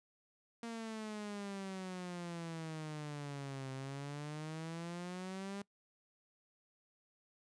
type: exponential two-way sweep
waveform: sawtooth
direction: down then up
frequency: 233.1 to 131.9 to 201.8 Hz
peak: -38 dBFS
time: 0.63-5.62 s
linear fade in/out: 2 ms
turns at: 3.72 s
effects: noise-tail reverb RT60 0.1 s tail -23 dB re dry + resampled to 22050 Hz